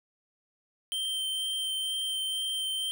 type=tone with vibrato; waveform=square; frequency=3128 Hz; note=G7; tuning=4 cents flat; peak=-30 dBFS; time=0.92-2.91 s; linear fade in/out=0 ms; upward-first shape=sine; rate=2.1 Hz; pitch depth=9 cents each way; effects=none